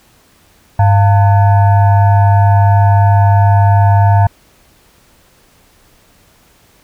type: tone with frequency modulation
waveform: sine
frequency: 100.5 Hz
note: G2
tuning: 44 cents sharp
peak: -5 dBFS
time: 0.79-4.27 s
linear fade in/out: 5 ms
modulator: 798 Hz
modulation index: 0.65
effects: pink hiss -49 dBFS RMS until 6.83 s